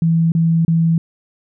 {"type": "tone bursts", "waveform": "sine", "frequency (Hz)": 164.81, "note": "E3", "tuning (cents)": 0, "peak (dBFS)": -11, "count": 3, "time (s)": [0.02, 0.98], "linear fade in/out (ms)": 2, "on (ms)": 300, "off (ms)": 30, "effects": []}